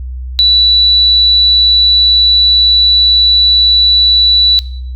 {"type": "tone", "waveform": "sine", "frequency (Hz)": 3951, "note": "B7", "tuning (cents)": 0, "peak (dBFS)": -4, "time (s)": [0.39, 4.59], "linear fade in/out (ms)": 0, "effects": ["noise-tail reverb RT60 0.6 s tail -17 dB re dry", "added 63 Hz sine -19 dBFS peak until 4.95 s"]}